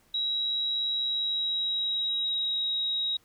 sine tone with pitch glide, 3861 to 3810 Hz, B7 to A#7, -40 to +37 cents, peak -26 dBFS, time 0.14-3.17 s, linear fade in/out 5 ms, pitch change -23 cents, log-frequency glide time 0.91-2.69 s, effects pink hiss -64 dBFS RMS until 3.24 s

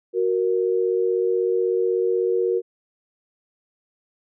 sine tone pair together, 370 / 466.2 Hz, F#4 / A#4, 0 / 0 cents, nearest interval major third, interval 400 cents, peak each -21 dBFS, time 0.13-2.62 s, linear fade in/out 50 ms, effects none

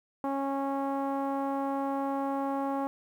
sawtooth tone with low-pass filter, 274.9 Hz, C#4, 14 cents flat, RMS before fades -31 dBFS, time 0.24-2.87 s, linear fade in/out 0 ms, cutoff 950 Hz, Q 3, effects 10-bit

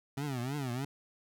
25% pulse tone with vibrato, 133 Hz, C3, 29 cents sharp, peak -30 dBFS, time 0.17-0.85 s, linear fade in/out 5 ms, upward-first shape triangle, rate 3.2 Hz, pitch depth 220 cents each way, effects none

